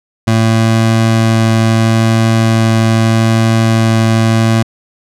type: tone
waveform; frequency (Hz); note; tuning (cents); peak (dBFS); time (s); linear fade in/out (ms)
25% pulse; 112.6; A2; +40; -4; 0.27-4.63; 10
effects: low-pass 9000 Hz 12 dB/octave